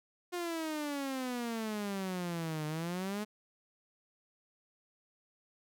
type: exponential two-way sweep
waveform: sawtooth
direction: down then up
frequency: 358.3 to 151 to 215 Hz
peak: -31 dBFS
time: 0.32-3.25 s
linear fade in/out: 20 ms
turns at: 2.66 s
effects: none